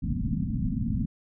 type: low-pass noise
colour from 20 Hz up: white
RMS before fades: -28 dBFS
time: 0.02-1.06 s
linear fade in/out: 10 ms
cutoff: 260 Hz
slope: 96 dB/octave
effects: none